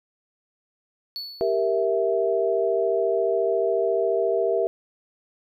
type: tone with exponential decay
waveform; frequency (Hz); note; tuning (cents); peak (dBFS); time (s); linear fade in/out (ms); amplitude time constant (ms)
triangle; 4435; C#8; 0; -27; 1.16-1.85; 0; 150
type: chord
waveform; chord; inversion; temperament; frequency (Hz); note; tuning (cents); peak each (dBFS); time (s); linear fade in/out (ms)
sine; E diminished; first; equal; 392 / 466.2 / 659.3; G4 / Bb4 / E5; 0 / 0 / 0; -24; 1.41-4.67; 0
effects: none

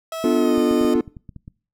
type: tone with pitch glide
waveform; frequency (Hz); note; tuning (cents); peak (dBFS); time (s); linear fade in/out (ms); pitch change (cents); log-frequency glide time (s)
30% pulse; 650 to 613.9; E5 to D#5; -24 to -23; -24; 0.12-0.94; 2; -99; 0.34-0.59
type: chord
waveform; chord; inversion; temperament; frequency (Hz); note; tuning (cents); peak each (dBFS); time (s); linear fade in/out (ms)
triangle; B half-diminished seventh; none; equal; 246.9 / 293.7 / 349.2 / 440; B3 / D4 / F4 / A4; 0 / 0 / 0 / 0; -18 / -19 / -18 / -21; 0.24-1.01; 2
type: clicks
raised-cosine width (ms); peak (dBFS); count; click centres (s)
5; -25; 10; 0.579 / 0.712 / 0.812 / 0.849 / 0.956 / 1.078 / 1.168 / 1.292 / 1.363 / 1.479
effects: noise-tail reverb RT60 0.4 s tail -23 dB re dry

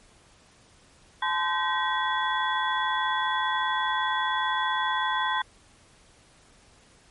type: tone cluster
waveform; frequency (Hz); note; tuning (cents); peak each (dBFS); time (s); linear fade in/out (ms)
sine; 864 / 1029 / 1549 / 1909 / 3396; A5 / C6 / G6 / A#6 / G#7; -32 / -29 / -21 / +41 / +38; -30 / -27 / -31 / -32 / -33; 1.22-5.42; 5
effects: pink hiss -57 dBFS RMS until 7.1 s + MP3 48 kbps

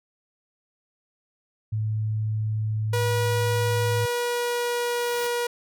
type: tone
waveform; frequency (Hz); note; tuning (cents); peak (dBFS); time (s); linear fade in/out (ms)
sine; 108.3; A2; -27; -23; 1.72-4.06; 10
type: tone with pitch glide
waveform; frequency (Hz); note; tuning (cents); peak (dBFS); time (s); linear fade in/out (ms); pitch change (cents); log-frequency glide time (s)
sawtooth; 483.1 to 480; B4 to B4; -38 to -49; -20; 2.93-5.47; 5; -11; 3.83-5.28
type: noise with exponential growth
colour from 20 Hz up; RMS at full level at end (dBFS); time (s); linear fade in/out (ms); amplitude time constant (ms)
white; -36; 4.44-5.27; 2; 180
effects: none

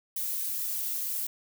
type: noise with flanger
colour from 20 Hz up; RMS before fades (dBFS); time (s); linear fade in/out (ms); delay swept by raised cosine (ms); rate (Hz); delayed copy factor
violet; -32; 0.16-1.27; 5; 1.8 to 4.6; 2.1; -0.8
effects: none

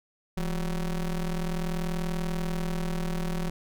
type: ring-modulated tone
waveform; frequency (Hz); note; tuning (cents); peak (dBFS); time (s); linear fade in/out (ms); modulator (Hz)
square; 94.7; F#2; +41; -25; 0.37-3.5; 5; 74.5
effects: none

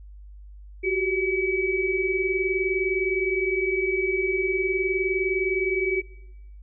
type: tone cluster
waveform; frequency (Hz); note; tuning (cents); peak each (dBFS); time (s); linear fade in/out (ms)
sine; 367.7 / 387.3 / 2284; F#4 / G4 / D7; -11 / -21 / -49; -26; 0.83-6.02; 20
effects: noise-tail reverb RT60 1.0 s tail -22 dB re dry + added 50 Hz sine -41 dBFS peak until 6.62 s

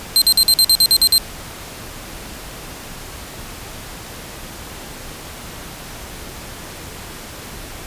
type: tone bursts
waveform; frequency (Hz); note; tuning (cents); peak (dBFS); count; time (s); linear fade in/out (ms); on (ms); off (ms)
sawtooth; 4145; C8; -17; -6; 10; 0.16-1.18; 0; 57; 50
effects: pink hiss -33 dBFS RMS until 7.86 s + resampled to 32000 Hz

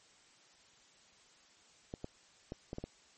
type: clicks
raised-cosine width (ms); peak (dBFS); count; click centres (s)
2; -27; 6; 1.939 / 2.044 / 2.521 / 2.731 / 2.784 / 2.84
effects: white hiss -64 dBFS RMS until 3.17 s + MP3 32 kbps

